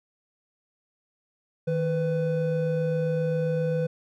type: tone pair together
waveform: triangle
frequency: 157.49 / 500 Hz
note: D#3 / B4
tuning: +21 / +21 cents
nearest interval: octave + minor sixth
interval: 2000 cents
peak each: -24 dBFS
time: 1.67-3.87 s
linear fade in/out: 10 ms
effects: none